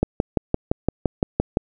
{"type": "click train", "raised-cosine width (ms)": 2, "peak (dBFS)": -4, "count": 10, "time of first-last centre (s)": [0.03, 1.571], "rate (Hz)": 5.84, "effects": []}